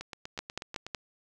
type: two click trains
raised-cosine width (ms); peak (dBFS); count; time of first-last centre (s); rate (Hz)
0.2; -16 / -22; 4 / 8; 0.39-0.948 / 0.01-0.866; 5.38 / 8.18
effects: none